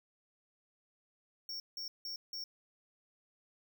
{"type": "tone bursts", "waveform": "square", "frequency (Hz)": 5490, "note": "F8", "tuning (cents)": -31, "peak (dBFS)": -40, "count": 4, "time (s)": [1.49, 2.44], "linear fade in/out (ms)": 2, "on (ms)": 110, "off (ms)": 170, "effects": ["12-bit"]}